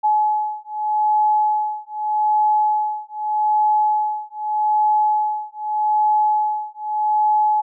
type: beating tone pair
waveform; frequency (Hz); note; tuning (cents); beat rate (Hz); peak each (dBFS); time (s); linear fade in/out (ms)
sine; 850 / 850.82; G#5 / G#5; +40 / +42; 0.82; -19; 0.03-7.62; 20
effects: none